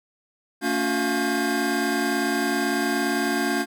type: tone cluster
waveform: square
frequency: 225.1 / 282.9 / 359.3 / 705 / 1596 Hz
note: A3 / C#4 / F4 / F5 / G6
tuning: +40 / +35 / +49 / +16 / +31 cents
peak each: -30 / -27 / -29 / -31 / -29 dBFS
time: 0.61-3.66 s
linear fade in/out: 50 ms
effects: none